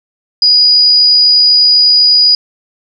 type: tone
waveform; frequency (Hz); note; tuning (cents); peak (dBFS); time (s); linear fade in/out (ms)
sine; 4914; D#8; -22; -4; 0.42-2.35; 2
effects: none